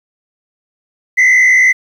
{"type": "tone with frequency modulation", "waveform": "sine", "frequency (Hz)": 2027, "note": "B6", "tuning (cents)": 45, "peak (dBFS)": -3, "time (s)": [1.17, 1.73], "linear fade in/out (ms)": 20, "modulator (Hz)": 61.8, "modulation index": 1.1, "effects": ["tanh soft clip ceiling -5 dBFS", "7-bit"]}